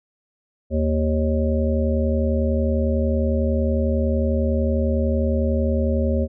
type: harmonic tone with a mistuned harmonic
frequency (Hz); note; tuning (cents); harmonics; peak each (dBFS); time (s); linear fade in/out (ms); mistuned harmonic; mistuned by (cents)
77.78; D#2; 0; 1 / 3 / 5 / 7 / 8; -20 / -23 / -29 / -25 / -32; 0.7-6.28; 50; 8; -19
effects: none